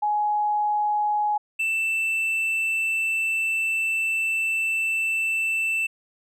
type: tone pair in turn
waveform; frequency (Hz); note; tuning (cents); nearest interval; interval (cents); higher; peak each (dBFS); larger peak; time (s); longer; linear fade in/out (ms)
sine / triangle; 838 / 2660; G#5 / E7; +15 / +15; octave + minor sixth; 2000; second; -20; neither; 0.02-1.38 / 1.59-5.87; second; 10
effects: none